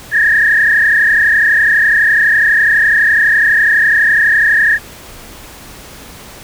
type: tone with frequency modulation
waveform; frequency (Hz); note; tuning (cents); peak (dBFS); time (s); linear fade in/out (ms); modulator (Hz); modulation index
sine; 1760; A6; 0; -7; 0.11-4.79; 50; 32; 3.1
effects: pink hiss -34 dBFS RMS until 6.43 s